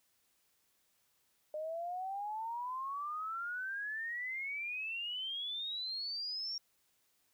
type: exponential sweep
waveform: sine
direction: up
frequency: 605 to 5588 Hz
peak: -37 dBFS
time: 1.54-6.58 s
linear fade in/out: 2 ms
effects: white hiss -75 dBFS RMS until 7.33 s